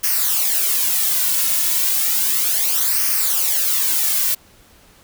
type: noise with flanger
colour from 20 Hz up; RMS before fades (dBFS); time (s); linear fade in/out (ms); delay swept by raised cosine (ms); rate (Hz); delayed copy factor
blue; -18; 0.03-4.35; 10; 0.26 to 2.56; 0.33; -0.7
effects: pink hiss -50 dBFS RMS until 5.03 s